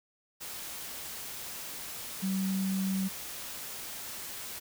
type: tone in noise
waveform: sine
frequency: 191.4 Hz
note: G3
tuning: 41 cents flat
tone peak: -28 dBFS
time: 2.22-3.09 s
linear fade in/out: 20 ms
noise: white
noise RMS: -41 dBFS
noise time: 0.4-4.6 s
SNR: +10 dB
effects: none